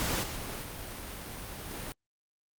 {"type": "noise with level steps", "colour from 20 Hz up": "pink", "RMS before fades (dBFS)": [-31, -38, -41, -39], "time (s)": [0, 1.92], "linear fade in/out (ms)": 0, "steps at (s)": [0.22, 0.62, 1.69], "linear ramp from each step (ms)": 20, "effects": ["Opus 48 kbps"]}